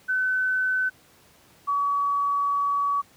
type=tone pair in turn; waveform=sine; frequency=1515 / 1135 Hz; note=F#6 / C#6; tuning=+40 / +41 cents; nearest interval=perfect fourth; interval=499 cents; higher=first; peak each=-21 dBFS; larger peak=neither; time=0.08-0.9 / 1.67-3.02 s; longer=second; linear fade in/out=20 ms; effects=pink hiss -56 dBFS RMS until 3.16 s + high-pass 80 Hz 12 dB/octave

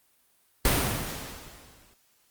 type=noise with exponential decay; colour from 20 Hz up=pink; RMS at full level=-21 dBFS; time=0.65-1.94 s; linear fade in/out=2 ms; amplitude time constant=280 ms; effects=white hiss -66 dBFS RMS until 2.3 s + Opus 32 kbps

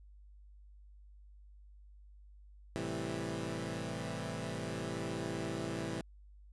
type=chord; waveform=15% pulse; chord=A minor seventh; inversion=none; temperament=equal; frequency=110 / 130.81 / 164.81 / 196 Hz; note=A2 / C3 / E3 / G3; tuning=0 / 0 / 0 / 0 cents; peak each=-36 / -37 / -35 / -39 dBFS; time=2.76-6.01 s; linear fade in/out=0 ms; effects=added 50 Hz sine -54 dBFS peak until 6.52 s + resampled to 24000 Hz

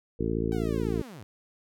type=harmonic tone; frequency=55.9 Hz; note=A1; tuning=28 cents sharp; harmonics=1 / 2 / 3 / 4 / 5 / 6 / 7 / 8; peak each=-34 / -34 / -34 / -34 / -34 / -34 / -34 / -34 dBFS; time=0.19-1.02 s; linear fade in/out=10 ms
type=linear sweep; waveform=sawtooth; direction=down; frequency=774 to 85 Hz; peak=-38 dBFS; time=0.52-1.23 s; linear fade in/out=0 ms
effects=none

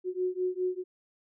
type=beating tone pair; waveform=sine; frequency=363.9 / 368.8 Hz; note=F#4 / F#4; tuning=-29 / -6 cents; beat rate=4.9 Hz; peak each=-31 dBFS; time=0.04-0.84 s; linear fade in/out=50 ms; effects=none

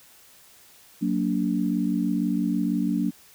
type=chord; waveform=sine; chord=Gb augmented; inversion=none; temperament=just; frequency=185 / 231.2 / 289.1 Hz; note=Gb3 / Bb3 / D4; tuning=0 / -14 / -27 cents; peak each=-26 dBFS; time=1.01-3.11 s; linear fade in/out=20 ms; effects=white hiss -53 dBFS RMS until 3.34 s

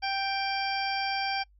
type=harmonic tone with a mistuned harmonic; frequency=784 Hz; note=G5; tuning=in tune; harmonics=1 / 2 / 3 / 4 / 6 / 7; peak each=-30 / -36 / -35 / -39 / -36 / -42 dBFS; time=0.02-1.44 s; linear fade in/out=20 ms; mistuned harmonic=4; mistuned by=+26 cents; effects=noise-tail reverb RT60 0.1 s tail -26 dB re dry + added 50 Hz sine -57 dBFS peak until 1.59 s

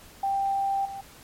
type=tone with level steps; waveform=sine; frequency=787 Hz; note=G5; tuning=7 cents sharp; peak=-23 / -34 dBFS; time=0.23-1.01 s; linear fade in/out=5 ms; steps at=0.85 s; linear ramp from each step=5 ms; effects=pink hiss -50 dBFS RMS until 1.23 s + MP3 64 kbps

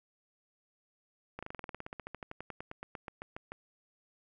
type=slowing click train; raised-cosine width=0.5 ms; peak=-26 dBFS; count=27; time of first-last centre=1.39-3.52 s; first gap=36 ms; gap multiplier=1.06; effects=none

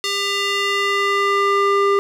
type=tone with band-pass filter sweep; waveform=square; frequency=399.5 Hz; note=G4; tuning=33 cents sharp; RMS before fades=-18 dBFS; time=0.04-1.99 s; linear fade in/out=0 ms; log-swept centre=4100 to 850 Hz; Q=1.2; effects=none

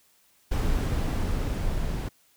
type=noise with level ramp; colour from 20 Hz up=brown; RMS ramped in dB=-24 to -29 dBFS; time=0.51-2.09 s; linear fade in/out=10 ms; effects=white hiss -63 dBFS RMS until 2.36 s

